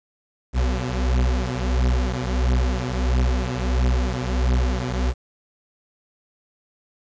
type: beating tone pair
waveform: 40% pulse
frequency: 61.9 / 63.4 Hz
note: B1 / B1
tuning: +5 / +46 cents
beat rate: 1.5 Hz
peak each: -21 dBFS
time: 0.53-5.14 s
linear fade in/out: 50 ms
effects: resampled to 16000 Hz + 8-bit